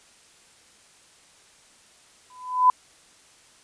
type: tone with exponential growth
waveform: sine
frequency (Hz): 1004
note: B5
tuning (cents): +28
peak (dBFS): -10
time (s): 2.3-2.7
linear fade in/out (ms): 2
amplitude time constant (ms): 86
effects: white hiss -55 dBFS RMS until 3.63 s + resampled to 22050 Hz